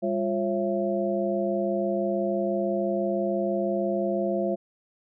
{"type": "tone cluster", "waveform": "sine", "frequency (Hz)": [200.6, 352.8, 543, 669], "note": ["G3", "F4", "C#5", "E5"], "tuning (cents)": [40, 18, -36, 25], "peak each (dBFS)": -29, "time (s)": [0.02, 4.56], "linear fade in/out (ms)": 20, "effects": []}